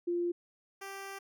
sine / 10% pulse tone pair in turn, 347.8 / 392 Hz, F4 / G4, -7 / 0 cents, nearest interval major second, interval 207 cents, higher second, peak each -29 / -33 dBFS, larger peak first, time 0.07-0.32 / 0.81-1.19 s, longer second, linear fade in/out 10 ms, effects none

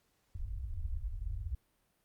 pink low-pass noise, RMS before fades -38 dBFS, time 0.35-1.55 s, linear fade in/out 5 ms, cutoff 100 Hz, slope 96 dB/octave, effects pink hiss -75 dBFS RMS until 2.04 s + Opus 48 kbps

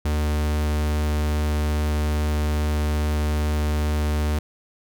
45% pulse tone, 75.2 Hz, D2, 42 cents sharp, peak -20 dBFS, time 0.05-4.39 s, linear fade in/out 5 ms, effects none

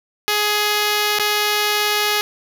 5% pulse tone with dropouts, 418.3 Hz, G#4, 12 cents sharp, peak -5 dBFS, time 0.28-2.21 s, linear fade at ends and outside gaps 0 ms, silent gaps 1.187-1.196 s, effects none

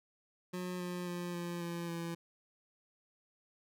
25% pulse tone with pitch steps, 180.7 / 178.21 / 175.76 / 173.34 / 170.95 / 168.6 Hz, F#3 / F3 / F3 / F3 / F3 / E3, -41 / +35 / +11 / -13 / -37 / +39 cents, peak -34 dBFS, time 0.53-2.15 s, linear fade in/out 10 ms, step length 270 ms, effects none

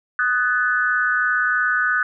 sine tone with amplitude modulation, 1491 Hz, F#6, 13 cents sharp, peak -12 dBFS, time 0.19-2.03 s, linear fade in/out 2 ms, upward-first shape sine, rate 243 Hz, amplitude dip 100%, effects none

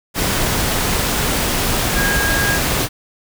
sine tone in noise, 1630 Hz, G#6, 33 cents flat, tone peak -18 dBFS, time 1.94-2.6 s, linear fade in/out 50 ms, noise pink, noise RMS -18 dBFS, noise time 0.14-2.89 s, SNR -3 dB, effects none

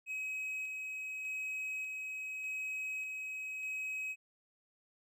triangle tone with tremolo, 2544 Hz, D#7, 38 cents sharp, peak -35 dBFS, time 0.06-4.16 s, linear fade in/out 50 ms, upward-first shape square, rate 0.84 Hz, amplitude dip 25%, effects none

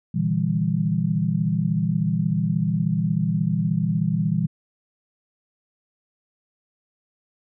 sine chord, E half-diminished seventh, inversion second, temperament just, 118.67 / 148.33 / 164.81 / 197.78 Hz, Bb2 / D3 / E3 / G3, +31 / +18 / 0 / +16 cents, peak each -27 / -28 / -22 / -25 dBFS, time 0.14-4.47 s, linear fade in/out 10 ms, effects none

